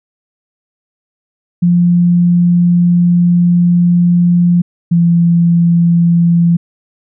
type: tone pair in turn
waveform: sine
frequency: 174.61 / 170.42 Hz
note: F3 / F3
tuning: 0 / -42 cents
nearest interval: unison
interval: 42 cents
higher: first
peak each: -6 dBFS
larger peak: neither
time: 1.62-4.62 / 4.91-6.57 s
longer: first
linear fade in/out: 10 ms
effects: none